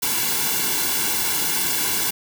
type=noise with comb filter; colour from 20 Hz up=white; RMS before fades=-22 dBFS; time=0.02-2.11 s; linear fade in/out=10 ms; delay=1.6 ms; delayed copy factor=-0.8; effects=none